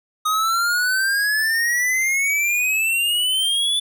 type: exponential sweep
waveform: square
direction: up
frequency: 1244.5 to 3495 Hz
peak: -18 dBFS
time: 0.25-3.8 s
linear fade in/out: 10 ms
effects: none